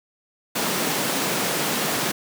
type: high-pass noise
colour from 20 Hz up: pink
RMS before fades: -24 dBFS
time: 0.55-2.12 s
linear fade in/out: 10 ms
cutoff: 160 Hz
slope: 24 dB/octave
effects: none